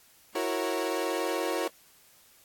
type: chord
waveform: 30% pulse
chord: F# dominant seventh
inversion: third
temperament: equal with one note detuned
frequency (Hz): 329.6 / 370 / 466.2 / 551.5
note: E4 / F#4 / A#4 / C#5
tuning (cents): 0 / 0 / 0 / -9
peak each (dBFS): -31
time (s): 0.35-1.68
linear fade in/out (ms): 5
effects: white hiss -59 dBFS RMS until 2.44 s + AAC 64 kbps